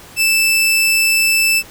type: tone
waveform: sawtooth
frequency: 2641 Hz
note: E7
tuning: 3 cents sharp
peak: -8 dBFS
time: 0.16-1.63 s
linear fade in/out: 50 ms
effects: pink hiss -39 dBFS RMS until 1.7 s